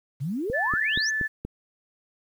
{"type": "exponential sweep", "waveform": "sine", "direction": "up", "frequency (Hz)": [123.47, 6645], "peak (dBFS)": -26, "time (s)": [0.2, 1.11], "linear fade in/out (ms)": 20}
{"type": "click train", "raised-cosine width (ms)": 3, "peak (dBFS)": -19, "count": 5, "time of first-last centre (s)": [0.5, 1.45], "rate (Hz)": 4.21}
{"type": "tone", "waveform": "sine", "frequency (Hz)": 1746, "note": "A6", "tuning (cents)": -14, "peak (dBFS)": -24, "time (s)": [0.53, 1.28], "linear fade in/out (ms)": 20}
{"effects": ["9-bit"]}